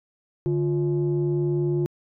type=tone pair together; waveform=sine; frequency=146.6 / 351.8 Hz; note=D3 / F4; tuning=-3 / +13 cents; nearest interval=octave + minor third; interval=1516 cents; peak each=-22 dBFS; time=0.46-1.86 s; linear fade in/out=0 ms; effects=tanh soft clip ceiling -16 dBFS